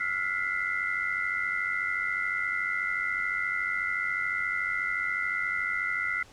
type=tone cluster; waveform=sine; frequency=1353 / 1424 / 1994 / 2088 Hz; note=E6 / F6 / B6 / C7; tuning=+45 / +33 / +16 / -4 cents; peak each=-37 / -33 / -31 / -32 dBFS; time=0-6.23 s; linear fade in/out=5 ms; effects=pink hiss -54 dBFS RMS until 6.32 s + low-pass 8000 Hz 12 dB/octave